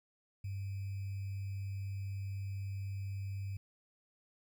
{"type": "tone with sample-and-hold", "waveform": "sine", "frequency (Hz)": 98, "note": "G2", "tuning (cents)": 0, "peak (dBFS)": -37, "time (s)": [0.44, 3.57], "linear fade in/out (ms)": 5, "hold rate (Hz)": 2450, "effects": []}